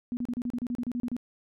sine tone bursts, 242.8 Hz, B3, 29 cents flat, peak -28 dBFS, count 13, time 0.12-1.166 s, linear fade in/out 0 ms, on 50 ms, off 33 ms, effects none

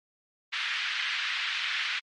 pink band-pass noise, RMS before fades -31 dBFS, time 0.52-2 s, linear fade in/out 20 ms, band 1600 to 3700 Hz, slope 24 dB/octave, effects MP3 48 kbps

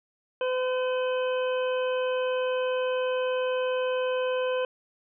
harmonic tone, 509 Hz, C5, 48 cents flat, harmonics 1 / 2 / 3 / 5 / 6, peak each -25 / -35 / -38 / -39 / -41 dBFS, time 0.41-4.65 s, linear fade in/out 2 ms, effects none

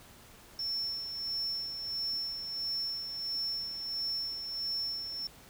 triangle tone with tremolo, 5400 Hz, E8, 41 cents sharp, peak -30 dBFS, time 0.59-5.27 s, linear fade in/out 2 ms, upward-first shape sine, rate 1.5 Hz, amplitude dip 50%, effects pink hiss -55 dBFS RMS until 5.49 s

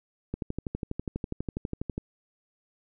click train, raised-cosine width 3 ms, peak -18 dBFS, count 21, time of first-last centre 0.34-1.979 s, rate 12.2 Hz, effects none

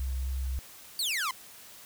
sine tone, 65.41 Hz, C2, in tune, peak -29 dBFS, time 0-0.59 s, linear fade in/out 0 ms
sawtooth exponential sweep, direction down, 4699 to 988 Hz, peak -25 dBFS, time 0.99-1.31 s, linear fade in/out 2 ms
effects white hiss -50 dBFS RMS until 1.85 s

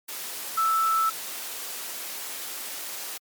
sine tone in noise, 1318.5 Hz, E6, in tune, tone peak -20 dBFS, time 0.57-1.1 s, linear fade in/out 10 ms, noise white, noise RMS -35 dBFS, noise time 0.08-3.18 s, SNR +12 dB, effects high-pass 300 Hz 12 dB/octave + MP3 96 kbps

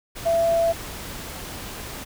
sine tone in noise, 669 Hz, E5, 25 cents sharp, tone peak -17 dBFS, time 0.25-0.73 s, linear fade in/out 20 ms, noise pink, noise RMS -35 dBFS, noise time 0.15-2.05 s, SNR +15 dB, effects none

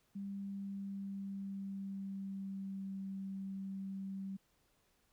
sine tone with pitch glide, 198.2 to 193.67 Hz, G3 to G3, +19 to -21 cents, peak -40 dBFS, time 0.15-4.37 s, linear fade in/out 10 ms, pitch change -40 cents, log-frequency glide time 0.26-2.99 s, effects pink hiss -75 dBFS RMS until 5.12 s

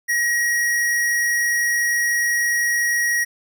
square tone, 1897 Hz, A#6, 30 cents sharp, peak -18 dBFS, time 0.08-3.25 s, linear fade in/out 20 ms, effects none

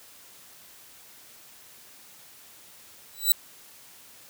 5% pulse tone with exponential growth, 3951 Hz, B7, in tune, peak -6 dBFS, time 3.13-3.32 s, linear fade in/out 2 ms, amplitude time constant 40 ms, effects white hiss -51 dBFS RMS until 4.29 s + high-pass 60 Hz 12 dB/octave

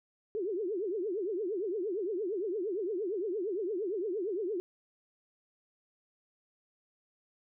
sine tone with vibrato, 392 Hz, G4, in tune, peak -31 dBFS, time 0.35-4.6 s, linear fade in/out 0 ms, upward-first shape triangle, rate 8.7 Hz, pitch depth 290 cents each way, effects none

